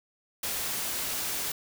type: noise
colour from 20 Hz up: white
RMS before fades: -32 dBFS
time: 0.43-1.52 s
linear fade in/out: 5 ms
effects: none